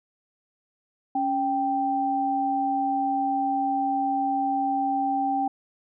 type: tone pair together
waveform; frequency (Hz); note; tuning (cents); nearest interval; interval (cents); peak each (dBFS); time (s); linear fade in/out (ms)
sine; 277.2 / 784; C#4 / G5; 0 / 0; octave + tritone; 1800; -28 / -23; 1.15-5.48; 5
effects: none